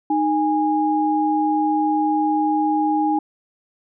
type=tone pair together; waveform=sine; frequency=308.3 / 823.1 Hz; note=D#4 / G#5; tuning=-16 / -16 cents; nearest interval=octave + perfect fourth; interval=1700 cents; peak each=-19 dBFS; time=0.1-3.19 s; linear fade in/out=5 ms; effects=none